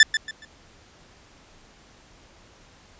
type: tone with echo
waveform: sawtooth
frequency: 1760 Hz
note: A6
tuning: in tune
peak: -5 dBFS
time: 0-0.03 s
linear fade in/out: 2 ms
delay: 140 ms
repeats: 3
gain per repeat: -11 dB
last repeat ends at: 0.45 s
effects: pink hiss -53 dBFS RMS until 2.99 s + resampled to 16000 Hz